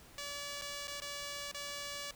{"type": "tone with dropouts", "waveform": "5% pulse", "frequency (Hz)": 574, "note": "D5", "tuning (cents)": -40, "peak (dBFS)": -29, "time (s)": [0.18, 2.11], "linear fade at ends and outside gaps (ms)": 2, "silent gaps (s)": [[0.614, 0.619], [0.873, 0.879], [1.002, 1.019], [1.515, 1.545]], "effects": ["pink hiss -58 dBFS RMS until 2.15 s"]}